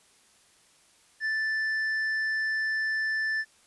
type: tone with hard clipping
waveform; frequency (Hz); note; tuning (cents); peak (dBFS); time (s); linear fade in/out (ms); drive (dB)
triangle; 1760; A6; 0; -27; 1.2-3.45; 50; 7
effects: white hiss -61 dBFS RMS until 3.66 s + resampled to 24000 Hz